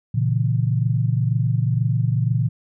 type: chord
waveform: sine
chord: A# diminished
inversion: none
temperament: equal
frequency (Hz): 116.54 / 138.59 / 164.81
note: A#2 / C#3 / E3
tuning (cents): 0 / 0 / 0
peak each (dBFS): -19 / -22 / -25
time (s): 0.14-2.49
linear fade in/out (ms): 10
effects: none